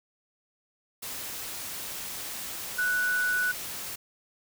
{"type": "tone in noise", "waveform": "sine", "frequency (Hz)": 1480, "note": "F#6", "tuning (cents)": 0, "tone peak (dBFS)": -24, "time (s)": [2.78, 3.52], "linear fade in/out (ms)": 10, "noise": "white", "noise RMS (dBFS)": -37, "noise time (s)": [1.02, 3.96], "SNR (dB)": 10, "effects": []}